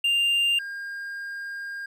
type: tone pair in turn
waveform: triangle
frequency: 2794 / 1611.3 Hz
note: F7 / G6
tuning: 0 / +47 cents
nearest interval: minor seventh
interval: 953 cents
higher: first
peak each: -18 / -30 dBFS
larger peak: first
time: 0.04-0.59 / 0.59-1.86 s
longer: second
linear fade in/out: 5 ms
effects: none